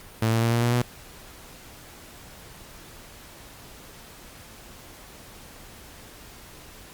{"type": "tone with pitch steps", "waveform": "sawtooth", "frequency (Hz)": [112.3, 114.13, 115.99, 117.88, 119.81, 121.76], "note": ["A2", "A#2", "A#2", "A#2", "A#2", "B2"], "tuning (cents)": [36, -36, -8, 20, 48, -24], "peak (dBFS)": -16, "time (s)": [0.22, 0.82], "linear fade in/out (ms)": 5, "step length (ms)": 100, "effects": ["pink hiss -46 dBFS RMS until 6.93 s", "Opus 48 kbps"]}